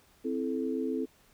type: chord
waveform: sine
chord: A minor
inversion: first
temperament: equal with one note detuned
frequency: 261.6 / 329.6 / 435.2 Hz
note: C4 / E4 / A4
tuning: 0 / 0 / -19 cents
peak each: -32 / -35 / -34 dBFS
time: 0.24-1.06 s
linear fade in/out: 20 ms
effects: pink hiss -63 dBFS RMS until 1.33 s